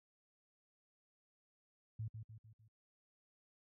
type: tone with echo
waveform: sine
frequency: 109.7 Hz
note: A2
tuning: 5 cents flat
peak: -39 dBFS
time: 1.99-2.08 s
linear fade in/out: 5 ms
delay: 150 ms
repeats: 4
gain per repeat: -6 dB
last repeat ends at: 2.68 s
effects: high-pass 60 Hz 12 dB/octave